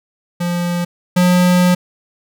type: tone pair in turn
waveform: square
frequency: 174.61 / 179.42 Hz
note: F3 / F3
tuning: 0 / +47 cents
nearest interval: unison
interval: 47 cents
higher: second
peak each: -17 / -10 dBFS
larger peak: second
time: 0.4-0.85 / 1.16-1.75 s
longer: second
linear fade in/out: 10 ms
effects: none